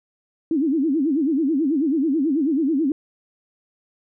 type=tone with vibrato; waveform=sine; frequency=295.3 Hz; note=D4; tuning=10 cents sharp; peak=-17 dBFS; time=0.51-2.92 s; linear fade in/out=2 ms; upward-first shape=sine; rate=9.2 Hz; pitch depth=220 cents each way; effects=none